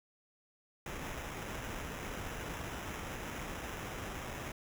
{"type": "noise with sample-and-hold", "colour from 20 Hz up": "pink", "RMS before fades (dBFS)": -42, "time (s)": [0.86, 4.52], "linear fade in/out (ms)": 2, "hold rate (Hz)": 4410, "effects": []}